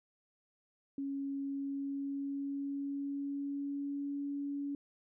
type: tone with pitch glide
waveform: sine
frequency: 276.7 to 283.2 Hz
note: C#4 to C#4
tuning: -3 to +37 cents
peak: -35 dBFS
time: 0.98-4.75 s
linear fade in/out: 2 ms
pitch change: +40 cents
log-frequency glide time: 1.42-4.22 s
effects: none